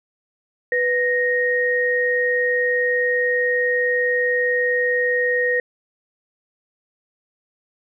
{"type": "tone pair together", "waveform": "sine", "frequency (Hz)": [493.9, 1864.7], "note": ["B4", "A#6"], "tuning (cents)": [0, 0], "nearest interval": "octave + major seventh", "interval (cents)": 2300, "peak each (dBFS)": [-20, -19], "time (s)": [0.72, 5.6], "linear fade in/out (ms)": 2, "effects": []}